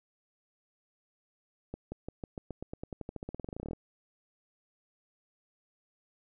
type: accelerating click train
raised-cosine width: 2 ms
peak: -25 dBFS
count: 27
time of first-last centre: 1.74-3.733 s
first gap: 180 ms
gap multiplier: 0.92
effects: none